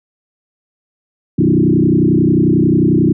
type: tone with frequency modulation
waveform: sine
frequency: 241.5 Hz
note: B3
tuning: 39 cents flat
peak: -8 dBFS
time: 1.38-3.13 s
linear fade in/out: 10 ms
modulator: 31.2 Hz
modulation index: 3.6
effects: none